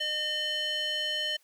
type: tone with band-pass filter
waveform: square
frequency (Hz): 608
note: D#5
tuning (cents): -40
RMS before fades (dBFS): -31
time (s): 0-1.37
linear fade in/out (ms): 10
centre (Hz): 3000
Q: 3
effects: white hiss -66 dBFS RMS until 1.43 s + high-pass 400 Hz 12 dB/octave